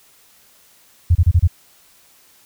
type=tone bursts; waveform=sine; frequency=86.3 Hz; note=F2; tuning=20 cents flat; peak=-8 dBFS; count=5; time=1.1-1.476 s; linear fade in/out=10 ms; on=52 ms; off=29 ms; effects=white hiss -52 dBFS RMS until 2.45 s